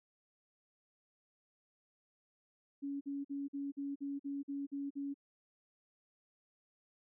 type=tone bursts; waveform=sine; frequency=280.4 Hz; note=C#4; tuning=20 cents sharp; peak=-37 dBFS; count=10; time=2.82-5.143 s; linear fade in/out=20 ms; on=190 ms; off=47 ms; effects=none